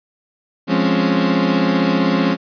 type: chord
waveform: 35% pulse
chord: Db major seventh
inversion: first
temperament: equal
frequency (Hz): 174.61 / 207.7 / 261.6 / 277.2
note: F3 / Ab3 / C4 / Db4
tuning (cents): 0 / 0 / 0 / 0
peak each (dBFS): -18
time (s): 0.67-2.37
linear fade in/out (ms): 50
effects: resampled to 11025 Hz